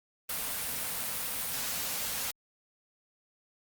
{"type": "band-stop noise", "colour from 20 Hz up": "white", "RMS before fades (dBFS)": -34, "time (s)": [0.29, 2.31], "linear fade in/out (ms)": 5, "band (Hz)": [300, 430], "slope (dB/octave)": 96, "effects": ["Opus 32 kbps"]}